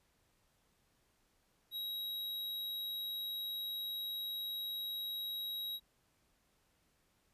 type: tone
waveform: square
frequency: 3835 Hz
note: A#7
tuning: 48 cents sharp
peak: -39 dBFS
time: 1.71-5.8 s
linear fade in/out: 50 ms
effects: pink hiss -75 dBFS RMS until 7.33 s + resampled to 32000 Hz